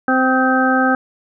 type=harmonic tone with a mistuned harmonic; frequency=260 Hz; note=C4; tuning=11 cents flat; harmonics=1 / 2 / 3 / 5 / 6; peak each=-16 / -21 / -19 / -20 / -18 dBFS; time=0.08-0.95 s; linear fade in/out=2 ms; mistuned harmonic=5; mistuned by=-33 cents; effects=none